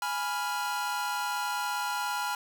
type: chord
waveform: 45% pulse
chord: F diminished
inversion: first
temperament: equal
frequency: 830.6 / 987.8 / 1396.9 Hz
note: Ab5 / Cb6 / F6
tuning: 0 / 0 / 0 cents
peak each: -34 dBFS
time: 0.02-2.35 s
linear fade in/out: 2 ms
effects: none